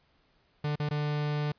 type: tone with dropouts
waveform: 45% pulse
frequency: 148.3 Hz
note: D3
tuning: 17 cents sharp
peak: -28 dBFS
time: 0.64-1.52 s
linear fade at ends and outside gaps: 5 ms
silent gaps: 0.757-0.798 / 0.89-0.909 s
effects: pink hiss -68 dBFS RMS until 1.58 s + resampled to 11025 Hz